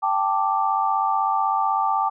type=chord; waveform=sine; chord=G suspended second; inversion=none; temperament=equal; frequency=784 / 880 / 1174.7 Hz; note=G5 / A5 / D6; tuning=0 / 0 / 0 cents; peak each=-23 dBFS; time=0.02-2.1 s; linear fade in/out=20 ms; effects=none